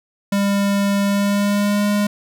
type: tone with pitch glide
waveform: square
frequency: 200 to 205.7 Hz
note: G3 to G#3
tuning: +35 to -16 cents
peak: -16 dBFS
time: 0.32-2.07 s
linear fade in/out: 5 ms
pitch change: +49 cents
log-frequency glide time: 1.03-1.86 s
effects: none